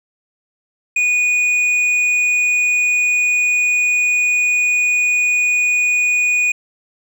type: tone with hard clipping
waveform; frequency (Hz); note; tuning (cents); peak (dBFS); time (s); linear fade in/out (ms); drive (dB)
sine; 2465; D#7; -17; -14; 0.96-6.52; 5; 5
effects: none